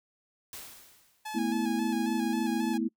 white noise with exponential decay, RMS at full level -41 dBFS, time 0.53-1.45 s, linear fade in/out 1 ms, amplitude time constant 200 ms
sawtooth tone with vibrato, 842 Hz, G#5, 24 cents sharp, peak -32 dBFS, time 1.25-2.78 s, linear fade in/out 10 ms, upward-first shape square, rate 3.7 Hz, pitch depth 37 cents each way
sine chord, A suspended second, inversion none, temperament equal with one note detuned, 220 / 246.9 / 326.8 Hz, A3 / B3 / E4, 0 / 0 / -15 cents, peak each -31 dBFS, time 1.34-2.89 s, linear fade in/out 20 ms
effects noise-tail reverb RT60 0.1 s tail -24 dB re dry

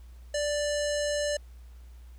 square tone with low-pass filter, 587.3 Hz, D5, in tune, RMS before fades -29 dBFS, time 0.34-1.37 s, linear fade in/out 5 ms, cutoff 7300 Hz, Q 2.6, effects added 60 Hz sine -45 dBFS peak until 2.18 s + pink hiss -64 dBFS RMS until 2.18 s

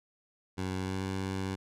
15% pulse tone with pitch glide, 93.5 to 95.52 Hz, F#2 to G2, +19 to -44 cents, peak -26 dBFS, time 0.57-1.56 s, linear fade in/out 20 ms, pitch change +37 cents, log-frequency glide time 0.78-1.02 s, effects low-pass 9000 Hz 12 dB/octave

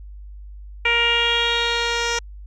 10% pulse tone with low-pass filter sweep, 469.8 Hz, A#4, 13 cents sharp, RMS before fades -20 dBFS, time 0.85-2.19 s, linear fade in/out 5 ms, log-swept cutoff 2500 to 5400 Hz, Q 5.3, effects added 50 Hz sine -35 dBFS peak until 2.46 s

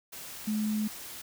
sine tone in noise, 213.8 Hz, A3, 49 cents flat, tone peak -27 dBFS, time 0.47-0.88 s, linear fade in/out 10 ms, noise white, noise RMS -43 dBFS, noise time 0.12-1.22 s, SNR +13 dB, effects none

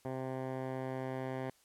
10% pulse tone with low-pass filter sweep, 130.81 Hz, C3, in tune, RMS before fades -39 dBFS, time 0.05-1.5 s, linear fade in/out 2 ms, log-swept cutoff 1100 to 1800 Hz, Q 0.84, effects white hiss -68 dBFS RMS until 1.64 s + low-pass 12000 Hz 12 dB/octave

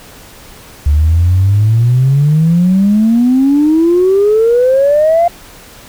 sine exponential sweep, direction up, 71.4 to 700 Hz, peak -5 dBFS, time 0.86-5.28 s, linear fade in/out 5 ms, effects tanh soft clip ceiling -2 dBFS + pink hiss -36 dBFS RMS until 5.88 s

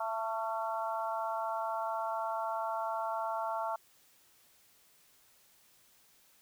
harmonic tone with a mistuned harmonic, 223 Hz, A3, 23 cents sharp, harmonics 3 / 4 / 5 / 6, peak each -37 / -36 / -40 / -41 dBFS, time 0-3.76 s, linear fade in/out 5 ms, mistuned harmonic 6, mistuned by +31 cents, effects white hiss -65 dBFS RMS until 6.41 s

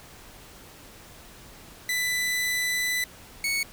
sawtooth tone pair in turn, 1993 / 2217 Hz, B6 / C#7, +15 / 0 cents, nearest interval major second, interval 185 cents, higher second, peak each -21 dBFS, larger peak neither, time 1.89-3.04 / 3.44-3.63 s, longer first, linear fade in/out 2 ms, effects pink hiss -48 dBFS RMS until 3.72 s

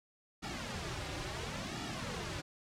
pink noise with flanger, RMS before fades -40 dBFS, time 0.42-2.42 s, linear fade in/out 20 ms, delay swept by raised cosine 1.9 to 4.6 ms, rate 0.72 Hz, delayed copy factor -0.85, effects low-pass 6000 Hz 12 dB/octave

